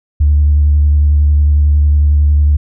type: tone with vibrato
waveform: sine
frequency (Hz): 73.6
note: D2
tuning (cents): +4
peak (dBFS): -5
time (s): 0.2-2.57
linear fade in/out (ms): 10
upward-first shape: sine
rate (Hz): 11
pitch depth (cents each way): 23
effects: tanh soft clip ceiling -2 dBFS